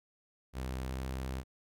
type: tone with pitch glide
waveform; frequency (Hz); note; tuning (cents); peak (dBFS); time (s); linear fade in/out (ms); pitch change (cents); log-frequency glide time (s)
sawtooth; 64.5 to 65.25; C2 to C2; -24 to -4; -32; 0.53-1.44; 50; +20; 0.86-0.93
effects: none